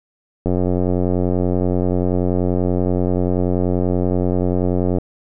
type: click train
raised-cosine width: 2 ms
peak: -6 dBFS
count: 410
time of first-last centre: 0.46-4.984 s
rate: 90.4 Hz
effects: none